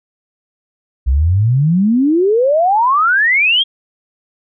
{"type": "exponential sweep", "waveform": "sine", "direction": "up", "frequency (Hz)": [60.7, 3324], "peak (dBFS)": -9, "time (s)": [1.06, 3.64], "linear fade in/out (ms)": 20, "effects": []}